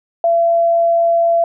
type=tone; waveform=sine; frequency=676 Hz; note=E5; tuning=43 cents sharp; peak=-10 dBFS; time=0.24-1.44 s; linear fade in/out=2 ms; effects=none